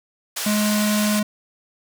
white band-pass noise, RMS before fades -27 dBFS, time 0.36-1.2 s, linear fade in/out 10 ms, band 630 to 11000 Hz, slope 12 dB/octave
square tone, 210.1 Hz, G#3, 20 cents sharp, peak -19 dBFS, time 0.46-1.23 s, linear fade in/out 5 ms
effects none

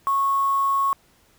sine tone with quantisation, 1100 Hz, C#6, 14 cents flat, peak -18 dBFS, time 0.07-0.93 s, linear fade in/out 0 ms, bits 6, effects pink hiss -59 dBFS RMS until 1.38 s

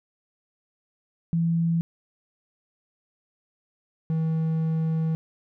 sine / triangle tone pair in turn, 166.9 / 160.61 Hz, E3 / E3, +22 / -45 cents, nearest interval minor second, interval 67 cents, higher first, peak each -20 / -20 dBFS, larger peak neither, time 1.33-1.81 / 4.1-5.15 s, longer second, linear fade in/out 0 ms, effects none

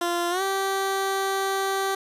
15% pulse tone with pitch glide, 346.1 to 388.5 Hz, F4 to G4, -16 to -16 cents, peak -17 dBFS, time 0.01-1.95 s, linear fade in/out 5 ms, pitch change +200 cents, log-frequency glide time 0.3-0.42 s, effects resampled to 32000 Hz + 9-bit

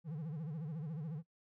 triangle tone with vibrato, 155.56 Hz, D#3, in tune, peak -37 dBFS, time 0.04-1.23 s, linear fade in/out 50 ms, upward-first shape sine, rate 14 Hz, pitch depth 160 cents each way, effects noise-tail reverb RT60 0.1 s tail -21 dB re dry

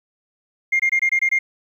sine tone bursts, 2119 Hz, C7, 21 cents sharp, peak -13 dBFS, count 7, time 0.72-1.39 s, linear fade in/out 10 ms, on 76 ms, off 23 ms, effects tanh soft clip ceiling -11 dBFS + 9-bit

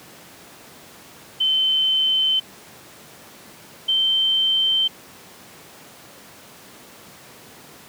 sine tone pair in turn, 3074 / 3110 Hz, G7 / G7, -35 / -14 cents, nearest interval unison, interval 21 cents, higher second, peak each -16 dBFS, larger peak neither, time 1.4-2.4 / 3.88-4.88 s, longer neither, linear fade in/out 10 ms, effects pink hiss -44 dBFS RMS until 7.88 s + high-pass 150 Hz 12 dB/octave

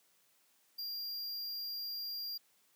square tone, 4778 Hz, D8, 29 cents sharp, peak -39 dBFS, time 0.78-2.38 s, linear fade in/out 10 ms, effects white hiss -71 dBFS RMS until 2.75 s + high-pass 150 Hz 12 dB/octave

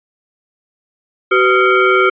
sine tone with frequency modulation, 501 Hz, B4, 25 cents sharp, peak -8 dBFS, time 1.31-2.1 s, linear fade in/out 10 ms, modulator 880 Hz, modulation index 1.9, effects resampled to 8000 Hz

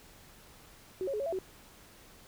sine tone with pitch steps, 374.2 / 549 / 423.3 / 556 / 666 / 376.6 Hz, F#4 / C#5 / G#4 / C#5 / E5 / F#4, +20 / -17 / +33 / +5 / +18 / +31 cents, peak -31 dBFS, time 1.01-1.388 s, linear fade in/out 0 ms, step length 63 ms, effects pink hiss -56 dBFS RMS until 2.27 s

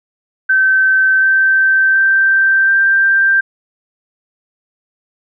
sine tone with pitch steps, 1542 / 1553.6 / 1565.3 / 1577.1 Hz, G6 / G6 / G6 / G6, -29 / -16 / -3 / +10 cents, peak -8 dBFS, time 0.49-3.41 s, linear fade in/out 10 ms, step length 730 ms, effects none

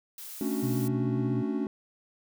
blue noise, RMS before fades -42 dBFS, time 0.18-0.88 s, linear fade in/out 2 ms
triangle chord, D major seventh, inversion second, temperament equal, 220 / 277.2 / 293.7 / 370 Hz, A3 / C#4 / D4 / F#4, 0 / 0 / 0 / 0 cents, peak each -30 / -30 / -33 / -33 dBFS, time 0.41-1.67 s, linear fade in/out 2 ms
sine tone with vibrato, 126.2 Hz, B2, 38 cents sharp, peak -29 dBFS, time 0.62-1.43 s, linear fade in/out 20 ms, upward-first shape sine, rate 7.6 Hz, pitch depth 44 cents each way
effects none

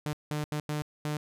sawtooth tone bursts at uneven times, 150 Hz, D3, 37 cents sharp, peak -26 dBFS, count 5, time 0.06-0.13 / 0.31-0.44 / 0.52-0.6 / 0.69-0.82 / 1.05-1.17 s, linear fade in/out 0 ms, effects resampled to 32000 Hz

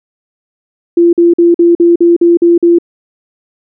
sine tone bursts, 342.6 Hz, F4, 33 cents flat, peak -3 dBFS, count 9, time 0.97-2.786 s, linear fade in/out 5 ms, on 160 ms, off 47 ms, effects none

